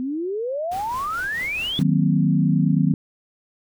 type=exponential sweep; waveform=sine; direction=up; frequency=246.9 to 3501 Hz; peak=-23 dBFS; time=0-1.79 s; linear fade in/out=0 ms
type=noise with tremolo; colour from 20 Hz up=pink; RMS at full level=-38 dBFS; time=0.71-1.83 s; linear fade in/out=10 ms; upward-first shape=sine; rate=4.6 Hz; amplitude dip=45%
type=chord; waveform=sine; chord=C half-diminished seventh; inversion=first; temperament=equal; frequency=155.56 / 185 / 233.1 / 261.6 Hz; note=Eb3 / Gb3 / Bb3 / C4; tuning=0 / 0 / 0 / 0 cents; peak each=-19 / -20 / -24 / -23 dBFS; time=1.79-2.94 s; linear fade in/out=2 ms
effects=none